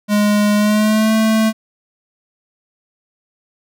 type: tone with pitch glide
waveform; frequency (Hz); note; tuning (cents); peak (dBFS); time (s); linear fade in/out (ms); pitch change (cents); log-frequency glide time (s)
square; 207.7 to 220.1; G#3 to A3; 0 to +1; -12; 0.08-1.53; 50; +101; 0.56-1.13
effects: none